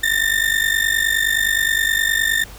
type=ring-modulated tone; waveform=35% pulse; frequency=1806 Hz; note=A6; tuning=45 cents sharp; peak=-11 dBFS; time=0.03-2.44 s; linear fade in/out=5 ms; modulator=24.8 Hz; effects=added 50 Hz sine -38 dBFS peak until 2.58 s + pink hiss -41 dBFS RMS until 2.58 s